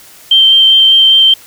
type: tone with vibrato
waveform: sine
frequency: 3136 Hz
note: G7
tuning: in tune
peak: -3 dBFS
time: 0.31-1.34 s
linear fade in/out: 5 ms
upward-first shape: triangle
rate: 5 Hz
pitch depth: 10 cents each way
effects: white hiss -38 dBFS RMS until 1.46 s